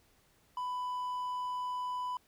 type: tone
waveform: triangle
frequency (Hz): 996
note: B5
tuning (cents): +14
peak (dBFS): -32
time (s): 0.57-2.17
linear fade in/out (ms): 2
effects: pink hiss -68 dBFS RMS until 2.27 s